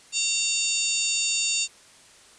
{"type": "harmonic tone with a mistuned harmonic", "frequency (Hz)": 915, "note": "A#5", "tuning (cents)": -32, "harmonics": [3, 4, 5, 6, 7, 8, 9], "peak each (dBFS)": [-29, -31, -30, -37, -37, -26, -34], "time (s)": [0.12, 1.68], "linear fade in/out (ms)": 50, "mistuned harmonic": 8, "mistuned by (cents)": -68, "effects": ["white hiss -52 dBFS RMS until 2.38 s", "resampled to 22050 Hz"]}